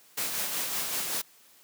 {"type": "noise with tremolo", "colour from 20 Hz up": "white", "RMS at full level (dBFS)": -30, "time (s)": [0.17, 1.22], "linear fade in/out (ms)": 10, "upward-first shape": "sine", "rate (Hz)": 5.3, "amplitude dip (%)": 35, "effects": ["white hiss -58 dBFS RMS until 1.63 s", "high-pass 150 Hz 12 dB/octave"]}